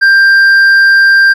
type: tone with hard clipping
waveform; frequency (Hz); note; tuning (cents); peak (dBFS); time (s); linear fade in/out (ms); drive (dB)
sine; 1585; G6; +19; -4; 0.01-1.34; 20; 4
effects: resampled to 24000 Hz